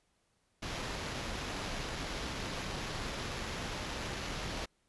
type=noise with sample-and-hold; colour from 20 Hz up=pink; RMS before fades=-39 dBFS; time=0.62-4.66 s; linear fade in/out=10 ms; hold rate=8820 Hz; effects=pink hiss -75 dBFS RMS until 4.88 s + resampled to 24000 Hz